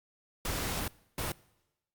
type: noise bursts at uneven times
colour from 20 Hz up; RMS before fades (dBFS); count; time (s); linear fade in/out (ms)
pink; -34; 2; 0.45-0.88 / 1.18-1.32; 2
effects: noise-tail reverb RT60 0.9 s tail -22 dB re dry + Opus 48 kbps